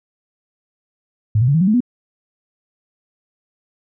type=tone with pitch steps; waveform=sine; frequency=107 / 122.91 / 141.19 / 162.18 / 186.3 / 214 / 245.8 Hz; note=A2 / B2 / C#3 / E3 / F#3 / A3 / B3; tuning=-48 / -8 / +32 / -28 / +12 / -48 / -8 cents; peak=-11 dBFS; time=1.35-1.805 s; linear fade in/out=5 ms; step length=65 ms; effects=none